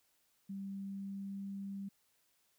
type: tone with pitch glide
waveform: sine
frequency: 196 to 197.25 Hz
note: G3 to G3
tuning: 0 to +11 cents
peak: -40 dBFS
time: 0.49-1.89 s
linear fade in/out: 10 ms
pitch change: +11 cents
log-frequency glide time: 0.65-1.45 s
effects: white hiss -75 dBFS RMS until 2.58 s